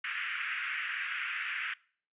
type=band-pass noise; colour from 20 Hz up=pink; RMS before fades=-36 dBFS; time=0.04-1.74 s; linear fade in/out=5 ms; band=1400 to 2800 Hz; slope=48 dB/octave; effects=noise-tail reverb RT60 0.5 s tail -23 dB re dry + resampled to 8000 Hz